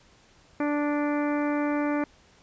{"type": "harmonic tone", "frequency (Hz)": 293.2, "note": "D4", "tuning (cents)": -3, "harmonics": [1, 2, 3, 4, 5, 6, 7, 8], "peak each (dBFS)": [-25, -31, -35, -37, -39, -41, -42, -43], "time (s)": [0.6, 2.04], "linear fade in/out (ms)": 2, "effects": ["pink hiss -58 dBFS RMS until 2.42 s", "resampled to 16000 Hz"]}